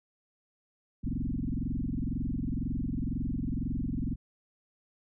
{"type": "tone with frequency modulation", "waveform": "sine", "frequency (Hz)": 145, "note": "D3", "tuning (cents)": -22, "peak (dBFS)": -29, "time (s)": [1.03, 4.16], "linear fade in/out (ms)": 20, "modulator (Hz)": 22, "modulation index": 6, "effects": []}